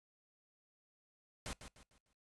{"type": "noise with echo", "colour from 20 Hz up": "pink", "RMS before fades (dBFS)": -43, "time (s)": [1.46, 1.53], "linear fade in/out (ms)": 0, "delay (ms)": 150, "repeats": 4, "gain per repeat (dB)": -9, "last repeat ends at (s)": 2.13, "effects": ["noise-tail reverb RT60 0.2 s tail -23 dB re dry", "resampled to 24000 Hz"]}